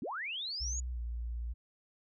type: linear sweep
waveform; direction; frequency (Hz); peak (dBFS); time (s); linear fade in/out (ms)
sine; up; 164.5 to 6880; -36; 0.02-0.8; 2
type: tone with pitch glide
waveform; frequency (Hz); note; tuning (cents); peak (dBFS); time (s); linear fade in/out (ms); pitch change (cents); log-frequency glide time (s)
sine; 61.74 to 58.54; B1 to A#1; 0 to +8; -35; 0.6-1.54; 20; -92; 0.92-0.99
effects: none